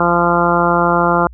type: harmonic tone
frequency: 172.7 Hz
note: F3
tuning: 19 cents flat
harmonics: 1 / 2 / 3 / 4 / 5 / 6 / 7 / 8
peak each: -19 / -19 / -19 / -19 / -19 / -19 / -19 / -19 dBFS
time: 0-1.27 s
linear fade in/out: 2 ms
effects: added 60 Hz sine -34 dBFS peak until 1.33 s